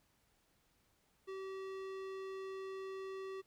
square tone with low-pass filter, 383.8 Hz, G4, 37 cents flat, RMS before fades -45 dBFS, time 1.27-3.42 s, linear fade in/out 20 ms, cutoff 4100 Hz, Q 0.5, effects pink hiss -75 dBFS RMS until 3.46 s

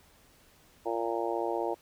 harmonic tone, 115.6 Hz, A#2, 14 cents flat, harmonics 3 / 4 / 5 / 6 / 7 / 8, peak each -34 / -35 / -36 / -37 / -37 / -38 dBFS, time 0.85-1.75 s, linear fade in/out 20 ms, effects pink hiss -61 dBFS RMS until 1.81 s

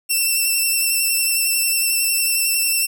5% pulse tone with vibrato, 2686 Hz, E7, 32 cents sharp, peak -8 dBFS, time 0.09-2.87 s, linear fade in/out 20 ms, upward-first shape sine, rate 11 Hz, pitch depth 25 cents each way, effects none

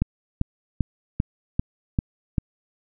click train, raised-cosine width 5 ms, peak -8 dBFS, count 7, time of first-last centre 0.02-2.382 s, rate 2.54 Hz, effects none

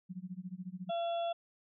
sine tone with tremolo, 183.3 Hz, F#3, 16 cents flat, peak -37 dBFS, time 0.09-0.91 s, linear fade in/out 20 ms, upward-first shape sine, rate 14 Hz, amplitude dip 95%
harmonic tone, 680 Hz, F5, 46 cents flat, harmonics 1 / 2 / 4 / 5, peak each -32 / -50 / -53 / -47 dBFS, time 0.89-1.33 s, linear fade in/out 10 ms
effects none

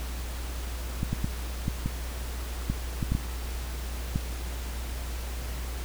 clicks, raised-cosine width 5 ms, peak -14 dBFS, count 10, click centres 1.031 / 1.13 / 1.244 / 1.681 / 1.86 / 2.7 / 3.028 / 3.12 / 3.151 / 4.159 s, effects added 60 Hz sine -32 dBFS peak until 5.84 s + pink hiss -41 dBFS RMS until 5.84 s

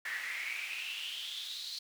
brown noise with high-pass filter sweep, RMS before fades -40 dBFS, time 0.05-1.79 s, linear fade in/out 5 ms, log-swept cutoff 1800 to 4300 Hz, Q 7.5, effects none

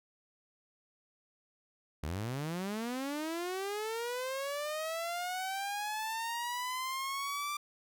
sawtooth linear sweep, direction up, 69.3 to 1183 Hz, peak -31 dBFS, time 2.03-7.57 s, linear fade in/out 5 ms, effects none

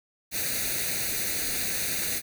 white noise with comb filter, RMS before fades -29 dBFS, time 0.31-2.22 s, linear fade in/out 50 ms, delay 0.47 ms, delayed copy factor +0.75, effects none

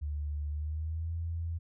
sine tone with pitch glide, 73.8 to 83.32 Hz, D2 to E2, +9 to +19 cents, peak -32 dBFS, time 0.01-1.59 s, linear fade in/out 20 ms, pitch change +210 cents, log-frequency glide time 0.5-1.13 s, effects none

